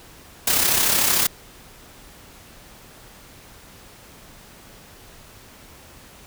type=noise with amplitude modulation; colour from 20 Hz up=white; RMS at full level=-17 dBFS; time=0.47-1.27 s; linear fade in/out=5 ms; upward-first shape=sine; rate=33.3 Hz; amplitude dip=45%; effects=pink hiss -46 dBFS RMS until 6.26 s